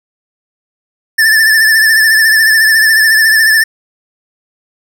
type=tone with vibrato; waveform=square; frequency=1762 Hz; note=A6; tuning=2 cents sharp; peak=-6 dBFS; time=1.18-3.64 s; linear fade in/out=10 ms; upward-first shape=triangle; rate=14 Hz; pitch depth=58 cents each way; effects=none